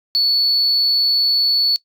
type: tone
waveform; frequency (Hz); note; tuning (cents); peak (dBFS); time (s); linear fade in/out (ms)
sine; 4435; C#8; 0; -11; 0.15-1.76; 0
effects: noise-tail reverb RT60 0.1 s tail -22 dB re dry + tanh soft clip ceiling -10 dBFS